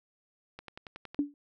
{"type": "click train", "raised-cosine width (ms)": 0.3, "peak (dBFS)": -27, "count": 7, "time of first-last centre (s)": [0.59, 1.146], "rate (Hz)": 10.8}
{"type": "tone with exponential decay", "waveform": "sine", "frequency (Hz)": 288.3, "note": "D4", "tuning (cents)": -32, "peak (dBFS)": -21, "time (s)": [1.19, 1.34], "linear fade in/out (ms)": 1, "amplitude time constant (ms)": 32}
{"effects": []}